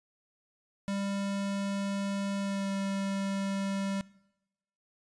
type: tone with pitch glide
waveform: square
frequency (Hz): 198.3 to 196.14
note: G3 to G3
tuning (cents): +20 to +1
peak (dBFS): -31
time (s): 0.88-4.01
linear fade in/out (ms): 0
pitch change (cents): -19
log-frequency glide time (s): 2.41-2.7
effects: noise-tail reverb RT60 0.9 s tail -22 dB re dry + resampled to 22050 Hz